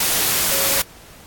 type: tone in noise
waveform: sine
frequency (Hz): 550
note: C#5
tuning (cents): -14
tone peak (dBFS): -28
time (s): 0.51-0.8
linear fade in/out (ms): 5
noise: white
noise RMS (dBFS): -18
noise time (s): 0-0.82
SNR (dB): -13
effects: pink hiss -44 dBFS RMS until 1.26 s + AAC 64 kbps